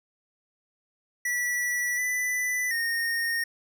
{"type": "tone with pitch steps", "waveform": "square", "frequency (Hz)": [1952, 1990, 1848], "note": ["B6", "B6", "A#6"], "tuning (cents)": [-21, 13, -16], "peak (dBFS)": -26, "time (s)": [1.25, 3.44], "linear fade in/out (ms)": 5, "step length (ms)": 730, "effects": []}